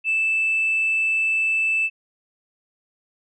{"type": "tone", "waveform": "sine", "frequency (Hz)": 2637, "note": "E7", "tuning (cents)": 0, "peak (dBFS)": -17, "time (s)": [0.04, 1.9], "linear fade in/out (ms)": 50, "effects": ["tanh soft clip ceiling -14 dBFS"]}